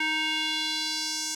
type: tone with band-pass filter sweep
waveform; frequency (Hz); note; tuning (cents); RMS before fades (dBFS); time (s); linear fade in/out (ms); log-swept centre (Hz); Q
square; 312.2; D#4; +6; -29; 0-1.35; 5; 2200 to 6500; 2.4
effects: none